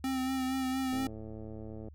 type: tone with vibrato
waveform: square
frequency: 261.6 Hz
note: C4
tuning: in tune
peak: -31 dBFS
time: 0.04-1.07 s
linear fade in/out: 2 ms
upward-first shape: sine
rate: 4.3 Hz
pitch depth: 26 cents each way
type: click train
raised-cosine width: 2 ms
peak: -32 dBFS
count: 105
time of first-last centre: 0.93-1.884 s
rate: 109 Hz
effects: added 74 Hz sine -49 dBFS peak until 1.94 s